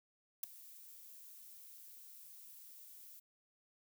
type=noise with ADSR envelope; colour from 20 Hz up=violet; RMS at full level=-34 dBFS; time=0.43-3.2 s; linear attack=6 ms; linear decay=6 ms; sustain=-22 dB; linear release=10 ms; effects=none